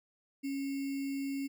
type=tone with sample-and-hold; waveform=sine; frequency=275.2 Hz; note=C#4; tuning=12 cents flat; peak=-33 dBFS; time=0.43-1.48 s; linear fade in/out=20 ms; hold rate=2450 Hz; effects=none